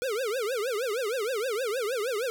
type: tone with vibrato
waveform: square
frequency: 466.7 Hz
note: A#4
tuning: 2 cents sharp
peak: -28 dBFS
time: 0.02-2.3 s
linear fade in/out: 0 ms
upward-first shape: triangle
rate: 6.4 Hz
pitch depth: 300 cents each way
effects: none